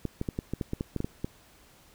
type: clicks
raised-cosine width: 3 ms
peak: -17 dBFS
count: 12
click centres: 0.053 / 0.214 / 0.288 / 0.389 / 0.536 / 0.612 / 0.734 / 0.809 / 0.963 / 1.004 / 1.045 / 1.245 s
effects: pink hiss -58 dBFS RMS until 1.94 s